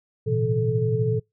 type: tone cluster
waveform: sine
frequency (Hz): 108 / 119.9 / 135.9 / 166.1 / 435.6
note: A2 / A#2 / C#3 / E3 / A4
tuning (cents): -32 / +49 / -34 / +13 / -17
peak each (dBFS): -31 / -23 / -31 / -30 / -24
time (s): 0.26-1.2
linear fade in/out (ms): 20
effects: noise-tail reverb RT60 0.2 s tail -26 dB re dry